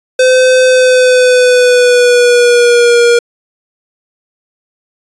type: tone with pitch glide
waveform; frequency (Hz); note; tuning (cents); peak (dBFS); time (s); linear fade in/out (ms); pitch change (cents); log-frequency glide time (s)
square; 512 to 475; C5 to A#4; -38 to +33; -5; 0.19-3.19; 5; -129; 0.66-3
effects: resampled to 22050 Hz